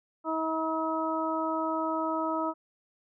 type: harmonic tone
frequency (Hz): 320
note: D#4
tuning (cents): +49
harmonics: 1 / 2 / 3 / 4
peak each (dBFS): -32 / -33 / -33 / -33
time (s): 0.24-2.54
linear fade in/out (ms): 50
effects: none